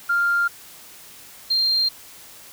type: tone pair in turn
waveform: sine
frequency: 1396.9 / 4186 Hz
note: F6 / C8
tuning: 0 / 0 cents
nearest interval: octave + perfect fifth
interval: 1900 cents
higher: second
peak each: -16 dBFS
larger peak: neither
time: 0.09-0.48 / 1.5-1.89 s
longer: neither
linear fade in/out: 10 ms
effects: tanh soft clip ceiling -12 dBFS + white hiss -44 dBFS RMS until 2.52 s